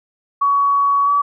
sine tone with pitch glide, 1125 to 1144 Hz, C#6 to D6, +25 to -46 cents, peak -12 dBFS, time 0.41-1.22 s, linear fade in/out 10 ms, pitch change +29 cents, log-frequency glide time 1.05-1.1 s, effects none

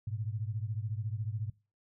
sine beating tone pair, 103.83 / 117.83 Hz, G#2 / A#2, 0 / +19 cents, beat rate 14 Hz, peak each -35 / -38 dBFS, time 0.07-1.5 s, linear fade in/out 5 ms, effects noise-tail reverb RT60 0.3 s tail -21 dB re dry

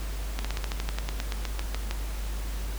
slowing click train, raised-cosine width 0.2 ms, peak -14 dBFS, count 16, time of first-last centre 0.39-1.911 s, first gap 56 ms, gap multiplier 1.08, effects added 50 Hz sine -30 dBFS peak until 2.78 s + pink hiss -42 dBFS RMS until 2.78 s

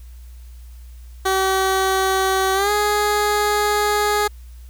15% pulse tone with pitch glide, 381.9 to 416.5 Hz, G4 to G#4, -45 to +5 cents, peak -10 dBFS, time 1.25-4.28 s, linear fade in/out 10 ms, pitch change +150 cents, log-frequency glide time 2.54-2.71 s, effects added 60 Hz sine -36 dBFS peak until 4.69 s + white hiss -55 dBFS RMS until 4.69 s

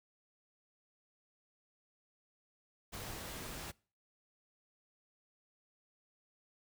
pink noise, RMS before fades -45 dBFS, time 2.92-3.72 s, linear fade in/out 20 ms, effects noise-tail reverb RT60 0.4 s tail -24 dB re dry

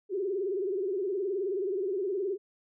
sine tone with vibrato, 385.8 Hz, G4, 28 cents flat, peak -28 dBFS, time 0.09-2.38 s, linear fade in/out 50 ms, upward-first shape sine, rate 19 Hz, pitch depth 130 cents each way, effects none

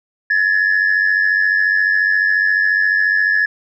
sine tone pair together, 1700 / 1794.3 Hz, G#6 / A6, +40 / +33 cents, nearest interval minor second, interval 93 cents, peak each -12 / -16 dBFS, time 0.3-3.46 s, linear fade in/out 5 ms, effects tanh soft clip ceiling -8 dBFS

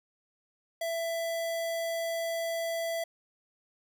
square tone, 665 Hz, E5, 15 cents sharp, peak -31 dBFS, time 0.81-3.04 s, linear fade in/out 5 ms, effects none

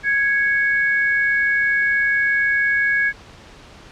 sine tone pair together, 1661.2 / 2217 Hz, G#6 / C#7, 0 / 0 cents, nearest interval perfect fourth, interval 500 cents, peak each -16 / -22 dBFS, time 0.03-3.13 s, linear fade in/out 50 ms, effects pink hiss -43 dBFS RMS until 3.91 s + low-pass 5000 Hz 12 dB/octave

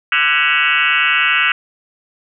sine tone with frequency modulation, 2093 Hz, C7, in tune, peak -11 dBFS, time 0.12-1.52 s, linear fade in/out 2 ms, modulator 150 Hz, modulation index 5.3, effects none

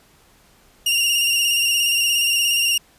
sawtooth tone with vibrato, 2808 Hz, F7, 9 cents sharp, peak -13 dBFS, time 0.86-2.78 s, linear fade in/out 5 ms, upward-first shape square, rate 17 Hz, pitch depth 30 cents each way, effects pink hiss -54 dBFS RMS until 2.98 s + resampled to 32000 Hz

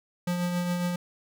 square tone with tremolo, 176.6 Hz, F3, 20 cents sharp, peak -25 dBFS, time 0.27-0.96 s, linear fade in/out 5 ms, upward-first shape triangle, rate 7.3 Hz, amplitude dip 40%, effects none

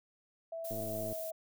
sine tone with pitch glide, 659.3 to 645.4 Hz, E5 to E5, 0 to -37 cents, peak -38 dBFS, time 0.52-1.32 s, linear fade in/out 5 ms, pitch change -37 cents, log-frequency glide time 0.76-1.07 s
violet noise, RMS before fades -45 dBFS, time 0.64-1.31 s, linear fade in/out 10 ms
click train, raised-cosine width 2 ms, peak -31 dBFS, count 46, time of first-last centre 0.71-1.127 s, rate 108 Hz
effects none

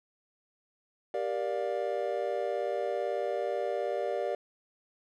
triangle chord, G minor seventh, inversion none, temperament just, 392 / 470.4 / 588 / 705.6 Hz, G4 / Bb4 / D5 / F5, 0 / +16 / +2 / +18 cents, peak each -34 / -33 / -31 / -35 dBFS, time 1.14-4.35 s, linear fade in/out 2 ms, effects none

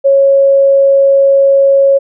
sine tone, 550 Hz, C#5, 14 cents flat, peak -4 dBFS, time 0.04-1.99 s, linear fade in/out 20 ms, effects none

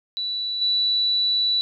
sine tone with level steps, 3951 Hz, B7, in tune, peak -24 / -18 dBFS, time 0.17-1.61 s, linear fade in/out 0 ms, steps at 0.61 s, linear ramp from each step 10 ms, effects none

